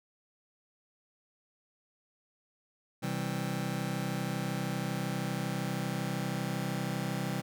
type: chord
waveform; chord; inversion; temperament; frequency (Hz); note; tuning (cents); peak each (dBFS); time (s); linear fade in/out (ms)
sawtooth; C major; none; just; 130.81 / 163.52 / 196.22; C3 / E3 / G3; 0 / -14 / +2; -32; 3.02-7.42; 20
effects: none